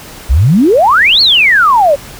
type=exponential two-way sweep; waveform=sine; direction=up then down; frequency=55.3 to 4517 to 537 Hz; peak=-4 dBFS; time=0.29-1.96 s; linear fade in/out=20 ms; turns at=1.21 s; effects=pink hiss -31 dBFS RMS until 2.19 s